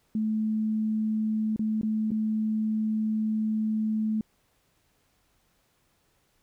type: tone with dropouts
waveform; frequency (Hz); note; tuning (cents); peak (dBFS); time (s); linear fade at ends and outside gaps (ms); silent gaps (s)
sine; 217.2; A3; -22; -24; 0.15-4.21; 2; 1.562-1.593 / 1.813-1.831 / 2.107-2.116
effects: pink hiss -69 dBFS RMS until 6.42 s